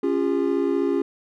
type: chord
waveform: triangle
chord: Db major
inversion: none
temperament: equal with one note detuned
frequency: 277.2 / 349.2 / 404.9 Hz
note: Db4 / F4 / Ab4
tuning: 0 / 0 / -44 cents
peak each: -22 / -22 / -22 dBFS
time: 0.03-1.02 s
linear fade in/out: 5 ms
effects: none